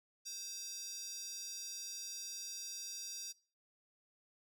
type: tone with high-pass filter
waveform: square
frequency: 523 Hz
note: C5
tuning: 1 cent flat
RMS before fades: -45 dBFS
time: 0.25-3.33 s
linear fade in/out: 20 ms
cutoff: 5300 Hz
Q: 9.1
effects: noise-tail reverb RT60 0.4 s tail -23 dB re dry